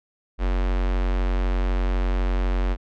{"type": "tone with notch filter", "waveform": "square", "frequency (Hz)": 46, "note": "F#1", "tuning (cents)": -9, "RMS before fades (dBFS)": -22, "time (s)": [0.38, 2.77], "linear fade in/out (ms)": 50, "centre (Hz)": 130, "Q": 1.4, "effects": ["low-pass 3000 Hz 12 dB/octave"]}